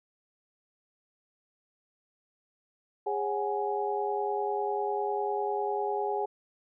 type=tone cluster; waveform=sine; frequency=410 / 549 / 744 / 834 Hz; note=G#4 / C#5 / F#5 / G#5; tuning=-22 / -17 / +9 / +7 cents; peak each=-31 / -39 / -35 / -32 dBFS; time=3.06-6.26 s; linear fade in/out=10 ms; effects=none